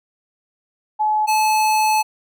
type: tone pair in turn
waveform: sine / square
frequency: 855 / 863.4 Hz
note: A5 / A5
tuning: -50 / -33 cents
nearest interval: unison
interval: 17 cents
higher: second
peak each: -15 dBFS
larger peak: neither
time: 0.99-1.27 / 1.27-2.03 s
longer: second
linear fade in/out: 20 ms
effects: none